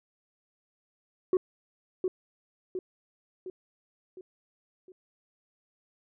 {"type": "tone with echo", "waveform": "sine", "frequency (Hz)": 370, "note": "F#4", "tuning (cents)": 0, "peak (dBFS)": -18, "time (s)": [1.33, 1.37], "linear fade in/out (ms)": 2, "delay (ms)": 710, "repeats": 5, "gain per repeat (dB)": -6, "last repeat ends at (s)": 4.92, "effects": ["tanh soft clip ceiling -19 dBFS"]}